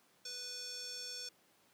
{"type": "tone with band-pass filter", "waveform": "square", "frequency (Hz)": 493.9, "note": "B4", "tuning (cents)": 0, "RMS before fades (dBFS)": -45, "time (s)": [0.25, 1.29], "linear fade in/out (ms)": 5, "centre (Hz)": 5500, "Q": 4.3, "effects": ["pink hiss -69 dBFS RMS until 1.73 s", "high-pass 200 Hz 12 dB/octave"]}